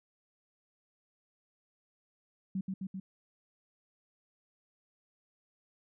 sine tone with echo, 190.5 Hz, G3, 49 cents flat, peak -31 dBFS, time 2.55-2.61 s, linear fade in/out 5 ms, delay 130 ms, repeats 3, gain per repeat -2 dB, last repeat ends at 3 s, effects none

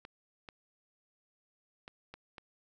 clicks, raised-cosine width 0.3 ms, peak -30 dBFS, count 5, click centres 0.051 / 0.488 / 1.879 / 2.14 / 2.382 s, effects none

